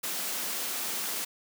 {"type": "high-pass noise", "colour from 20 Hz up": "white", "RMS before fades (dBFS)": -33, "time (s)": [0.03, 1.25], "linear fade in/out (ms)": 10, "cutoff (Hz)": 170, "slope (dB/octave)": 96, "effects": []}